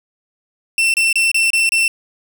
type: tone bursts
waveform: 40% pulse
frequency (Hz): 2691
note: E7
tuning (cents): +35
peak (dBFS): -11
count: 6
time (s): 0.78-1.88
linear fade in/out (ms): 2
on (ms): 160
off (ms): 28
effects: none